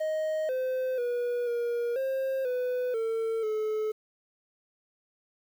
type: tone with pitch steps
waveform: triangle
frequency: 625 / 515 / 484.4 / 474.8 / 532 / 498.8 / 450.5 / 431.5 Hz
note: D#5 / C5 / B4 / A#4 / C5 / B4 / A4 / A4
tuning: +8 / -28 / -34 / +32 / +29 / +17 / +41 / -34 cents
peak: -25 dBFS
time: 0-3.92 s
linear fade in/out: 10 ms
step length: 490 ms
effects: 9-bit